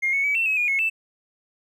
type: tone with pitch steps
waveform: triangle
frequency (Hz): 2128 / 2211 / 2282 / 2692 / 2561 / 2437 / 2183 / 2648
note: C7 / C#7 / C#7 / E7 / D#7 / D#7 / C#7 / E7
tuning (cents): +29 / -5 / +50 / +36 / +49 / -37 / -27 / +7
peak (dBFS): -16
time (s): 0.02-0.9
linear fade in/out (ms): 20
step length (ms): 110
effects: tanh soft clip ceiling -17 dBFS